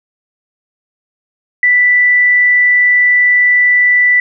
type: tone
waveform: sine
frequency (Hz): 1975.5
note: B6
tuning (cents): 0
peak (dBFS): -6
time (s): 1.63-4.2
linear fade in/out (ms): 2
effects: none